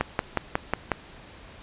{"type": "click train", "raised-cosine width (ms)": 0.5, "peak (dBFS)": -7, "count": 6, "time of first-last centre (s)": [0.01, 0.917], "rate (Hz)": 5.51, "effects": ["pink hiss -47 dBFS RMS until 1.62 s", "resampled to 8000 Hz"]}